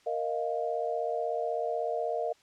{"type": "chord", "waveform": "sine", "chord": "Bb suspended fourth", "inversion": "none", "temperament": "equal", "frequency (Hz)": [466.2, 622.3, 698.5], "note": ["Bb4", "Eb5", "F5"], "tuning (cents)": [0, 0, 0], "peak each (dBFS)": -33, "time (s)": [0.06, 2.33], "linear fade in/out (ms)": 10, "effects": ["white hiss -63 dBFS RMS until 2.42 s", "low-pass 6000 Hz 12 dB/octave"]}